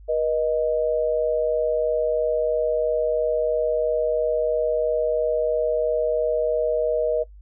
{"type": "tone pair together", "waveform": "sine", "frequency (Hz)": [480, 623], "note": ["B4", "D#5"], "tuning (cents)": [-49, 2], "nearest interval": "perfect fourth", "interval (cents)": 451, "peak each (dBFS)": -22, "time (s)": [0.08, 7.24], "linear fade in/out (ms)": 20, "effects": ["noise-tail reverb RT60 0.1 s tail -19 dB re dry", "added 50 Hz sine -42 dBFS peak until 7.41 s"]}